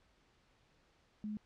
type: tone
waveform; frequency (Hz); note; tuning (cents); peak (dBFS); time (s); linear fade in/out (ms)
sine; 211.6; G#3; +33; -38; 1.24-1.37; 0
effects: pink hiss -71 dBFS RMS until 1.45 s + low-pass 5000 Hz 12 dB/octave